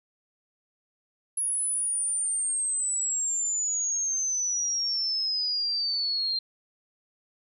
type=exponential sweep; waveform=sine; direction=down; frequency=10560 to 4161 Hz; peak=-25 dBFS; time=1.37-6.39 s; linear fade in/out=5 ms; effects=none